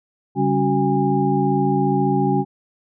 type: tone cluster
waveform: sine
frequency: 141 / 195.6 / 277.8 / 372.1 / 814 Hz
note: C#3 / G3 / C#4 / F#4 / G#5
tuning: +30 / -4 / +4 / +10 / -35 cents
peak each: -22 dBFS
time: 0.35-2.45 s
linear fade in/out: 50 ms
effects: none